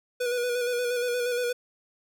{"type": "tone with vibrato", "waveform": "square", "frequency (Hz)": 487.9, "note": "B4", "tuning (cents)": -21, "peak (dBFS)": -26, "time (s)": [0.2, 1.53], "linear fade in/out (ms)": 10, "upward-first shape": "square", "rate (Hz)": 8.5, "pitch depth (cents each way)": 27, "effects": []}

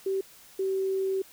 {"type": "tone pair in turn", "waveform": "sine", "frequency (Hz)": [385.9, 383.7], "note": ["G4", "G4"], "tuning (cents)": [-27, -37], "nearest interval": "unison", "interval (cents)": 10, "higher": "first", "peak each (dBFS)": -25, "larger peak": "neither", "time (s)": [[0.06, 0.21], [0.59, 1.22]], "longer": "second", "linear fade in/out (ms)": 5, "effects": ["white hiss -53 dBFS RMS until 1.32 s"]}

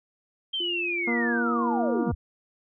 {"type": "linear sweep", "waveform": "sine", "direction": "down", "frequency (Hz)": [3187, 44.8], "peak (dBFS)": -26, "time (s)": [0.53, 2.15], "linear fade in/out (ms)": 10}
{"type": "tone with pitch glide", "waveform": "sine", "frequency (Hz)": [348.2, 333.8], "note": ["F4", "E4"], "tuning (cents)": [-5, 22], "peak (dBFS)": -32, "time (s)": [0.6, 2.11], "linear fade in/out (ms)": 5, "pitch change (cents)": -73, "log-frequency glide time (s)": [0.86, 1.87]}
{"type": "harmonic tone", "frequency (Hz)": 236.7, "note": "A#3", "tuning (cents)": 27, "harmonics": [1, 2, 3, 4, 5, 6], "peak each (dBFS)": [-26, -32, -36, -38, -40, -42], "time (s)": [1.07, 2.12], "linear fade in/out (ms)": 10}
{"effects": []}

